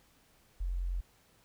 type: tone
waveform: sine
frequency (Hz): 44.44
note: F1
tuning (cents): +31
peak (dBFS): -31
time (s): 0.6-1.01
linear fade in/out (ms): 10
effects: pink hiss -66 dBFS RMS until 1.44 s